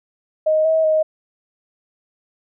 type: tone with pitch steps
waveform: sine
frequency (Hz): 624 / 640 / 626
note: D#5 / D#5 / D#5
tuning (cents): +5 / +49 / +10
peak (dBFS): -13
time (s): 0.46-1.03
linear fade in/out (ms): 10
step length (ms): 190
effects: none